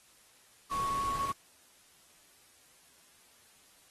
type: tone in noise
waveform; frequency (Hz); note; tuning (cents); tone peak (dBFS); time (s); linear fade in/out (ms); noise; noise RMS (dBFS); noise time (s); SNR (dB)
sine; 1108.7; C#6; 0; -30; 0.71-1.32; 5; pink; -43; 0.71-1.32; +10
effects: white hiss -62 dBFS RMS until 3.9 s + AAC 32 kbps